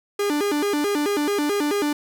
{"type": "tone with vibrato", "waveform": "45% pulse", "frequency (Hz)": 346.5, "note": "F4", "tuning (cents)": -14, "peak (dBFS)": -20, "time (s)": [0.19, 1.93], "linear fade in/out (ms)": 5, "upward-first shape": "square", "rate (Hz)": 4.6, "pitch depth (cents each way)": 280, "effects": []}